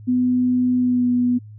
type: tone with pitch glide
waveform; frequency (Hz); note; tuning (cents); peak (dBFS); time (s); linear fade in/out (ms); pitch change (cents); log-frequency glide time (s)
sine; 250 to 245.8; B3 to B3; +21 to -8; -15; 0.07-1.39; 20; -29; 0.79-1.08
effects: added 106 Hz sine -37 dBFS peak until 1.58 s